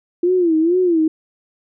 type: tone with vibrato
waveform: sine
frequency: 341 Hz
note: F4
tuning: 41 cents flat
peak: -12 dBFS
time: 0.23-1.08 s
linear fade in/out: 5 ms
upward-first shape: sine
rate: 2.2 Hz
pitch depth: 140 cents each way
effects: none